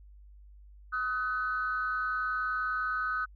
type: tone pair together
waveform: sine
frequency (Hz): 1265.5 / 1505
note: D#6 / F#6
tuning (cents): +29 / +29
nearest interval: minor third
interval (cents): 300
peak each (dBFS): -31 / -31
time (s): 0.92-3.26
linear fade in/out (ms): 20
effects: tanh soft clip ceiling -21 dBFS + added 50 Hz sine -50 dBFS peak until 3.35 s